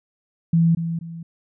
sine tone with echo, 166.3 Hz, E3, 16 cents sharp, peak -13 dBFS, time 0.53-0.75 s, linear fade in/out 5 ms, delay 240 ms, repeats 2, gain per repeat -9 dB, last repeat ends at 1.23 s, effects none

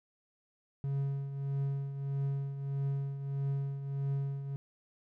triangle tone with tremolo, 138.59 Hz, C#3, in tune, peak -27 dBFS, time 0.84-4.56 s, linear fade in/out 0 ms, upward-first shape triangle, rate 1.6 Hz, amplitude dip 65%, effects none

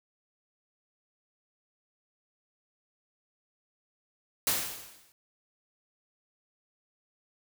white noise with exponential decay, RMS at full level -25 dBFS, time 4.47-5.12 s, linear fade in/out 1 ms, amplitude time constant 140 ms, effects none

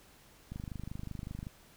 click train, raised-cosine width 5 ms, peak -28 dBFS, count 25, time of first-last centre 0.52-1.469 s, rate 25.3 Hz, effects pink hiss -60 dBFS RMS until 1.76 s

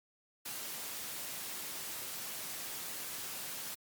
white noise, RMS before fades -42 dBFS, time 0.45-3.75 s, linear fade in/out 10 ms, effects high-pass 100 Hz 12 dB/octave + Opus 48 kbps

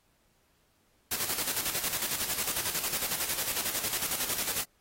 white noise with tremolo, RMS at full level -30 dBFS, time 1.11-4.64 s, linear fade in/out 5 ms, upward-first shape square, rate 11 Hz, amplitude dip 55%, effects pink hiss -70 dBFS RMS until 4.8 s + AAC 48 kbps

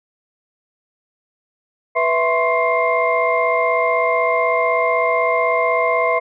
sine tone cluster, 492.3 / 659 / 1040 / 1096 / 2111 Hz, B4 / E5 / C6 / C#6 / C7, -6 / -1 / -11 / -20 / +15 cents, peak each -21 / -18 / -20 / -26 / -21 dBFS, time 1.95-6.2 s, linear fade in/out 20 ms, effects tanh soft clip ceiling -3 dBFS

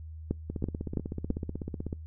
two click trains, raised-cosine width 3 ms, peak -15 / -21 dBFS, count 4 / 24, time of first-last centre 0.31-1.303 / 0.5-1.929 s, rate 3.02 / 16.1 Hz, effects noise-tail reverb RT60 0.2 s tail -26 dB re dry + added 79 Hz sine -40 dBFS peak until 2.06 s

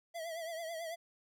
square tone with vibrato, 659.3 Hz, E5, in tune, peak -40 dBFS, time 0.14-0.96 s, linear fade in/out 20 ms, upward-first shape triangle, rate 9.1 Hz, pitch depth 80 cents each way, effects none

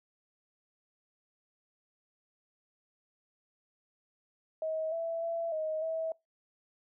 sine tone with pitch steps, 635 / 663 / 669 / 627 / 647 Hz, D#5 / E5 / E5 / D#5 / E5, +35 / +10 / +25 / +13 / -32 cents, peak -31 dBFS, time 4.62-6.12 s, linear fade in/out 2 ms, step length 300 ms, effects noise-tail reverb RT60 0.2 s tail -24 dB re dry

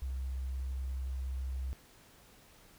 sine tone with sample-and-hold, 65.41 Hz, C2, in tune, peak -34 dBFS, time 0.02-1.73 s, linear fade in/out 0 ms, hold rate 11025 Hz, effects pink hiss -60 dBFS RMS until 2.78 s

